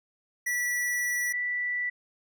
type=tone pair in turn; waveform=square / sine; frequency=1953 / 1966.6 Hz; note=B6 / B6; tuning=-20 / -8 cents; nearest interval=unison; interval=12 cents; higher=second; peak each=-27 dBFS; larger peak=neither; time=0.46-1.33 / 1.33-1.9 s; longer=first; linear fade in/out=10 ms; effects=none